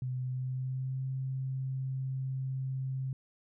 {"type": "tone with pitch glide", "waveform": "sine", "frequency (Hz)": [127.5, 132.15], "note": ["C3", "C3"], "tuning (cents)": [-44, 18], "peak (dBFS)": -32, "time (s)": [0.02, 3.13], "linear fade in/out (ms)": 2, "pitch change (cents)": 62, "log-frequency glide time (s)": [0.24, 1.06], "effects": []}